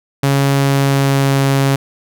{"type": "tone with pitch glide", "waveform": "sawtooth", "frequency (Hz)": [138.59, 137.08], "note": ["C#3", "C#3"], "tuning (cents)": [0, -19], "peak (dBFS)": -7, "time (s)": [0.23, 1.76], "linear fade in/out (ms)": 5, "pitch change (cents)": -19, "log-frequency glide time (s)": [0.59, 1.43], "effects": []}